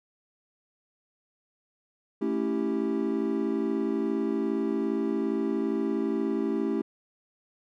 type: chord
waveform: triangle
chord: A dominant seventh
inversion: none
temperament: equal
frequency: 220 / 277.2 / 329.6 / 392 Hz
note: A3 / C#4 / E4 / G4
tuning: 0 / 0 / 0 / 0 cents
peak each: -29 dBFS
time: 2.21-6.82 s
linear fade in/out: 10 ms
effects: none